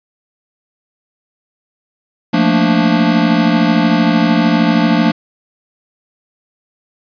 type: chord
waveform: square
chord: Bb major seventh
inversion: second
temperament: equal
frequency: 174.61 / 220 / 233.1 / 293.7 Hz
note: F3 / A3 / Bb3 / D4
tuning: 0 / 0 / 0 / 0 cents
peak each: -16 dBFS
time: 2.33-5.12 s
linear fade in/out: 10 ms
effects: resampled to 11025 Hz + 7-bit